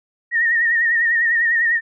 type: tone with vibrato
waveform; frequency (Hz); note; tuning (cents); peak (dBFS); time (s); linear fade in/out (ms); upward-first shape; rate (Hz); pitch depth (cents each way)
sine; 1853; A#6; -11; -14; 0.31-1.81; 50; sine; 10; 62
effects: none